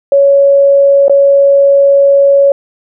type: tone with dropouts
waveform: sine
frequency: 558 Hz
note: C#5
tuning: 11 cents sharp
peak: -3 dBFS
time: 0.12-2.52 s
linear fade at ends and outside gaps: 2 ms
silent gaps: 1.082-1.096 s
effects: none